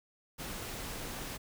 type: noise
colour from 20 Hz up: pink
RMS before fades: -41 dBFS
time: 0.38-1.38 s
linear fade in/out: 20 ms
effects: none